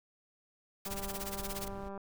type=noise with tremolo; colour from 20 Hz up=white; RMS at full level=-39 dBFS; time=0.85-1.68 s; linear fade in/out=2 ms; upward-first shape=sine; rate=17 Hz; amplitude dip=90%
type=click train; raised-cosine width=1 ms; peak=-31 dBFS; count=221; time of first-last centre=0.86-1.977 s; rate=197 Hz
type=noise; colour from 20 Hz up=brown; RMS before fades=-46 dBFS; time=0.9-1.89 s; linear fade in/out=10 ms
effects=none